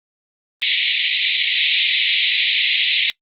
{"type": "band-pass noise", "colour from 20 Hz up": "white", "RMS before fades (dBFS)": -18, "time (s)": [0.62, 3.1], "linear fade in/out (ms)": 0, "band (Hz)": [2000, 3900], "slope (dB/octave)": 96, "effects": ["noise-tail reverb RT60 0.1 s tail -22 dB re dry", "Opus 24 kbps"]}